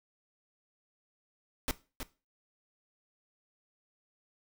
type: noise with echo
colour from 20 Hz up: pink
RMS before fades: -31 dBFS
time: 1.68-1.71 s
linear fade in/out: 0 ms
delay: 320 ms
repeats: 1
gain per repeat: -8 dB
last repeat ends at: 2.03 s
effects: noise-tail reverb RT60 0.3 s tail -17 dB re dry